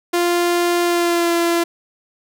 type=tone with pitch glide; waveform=sawtooth; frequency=348.2 to 340.4 Hz; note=F4 to F4; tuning=-5 to -44 cents; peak=-11 dBFS; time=0.13-1.64 s; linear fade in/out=10 ms; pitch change=-39 cents; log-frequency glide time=0.83-1.33 s; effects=none